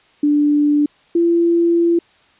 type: tone pair in turn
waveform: sine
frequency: 293.7 / 339.7 Hz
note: D4 / F4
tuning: 0 / -48 cents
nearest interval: minor third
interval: 252 cents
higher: second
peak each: -11 dBFS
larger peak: neither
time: 0.23-0.86 / 1.15-1.99 s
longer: second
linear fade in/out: 5 ms
effects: white hiss -53 dBFS RMS until 2.39 s + resampled to 8000 Hz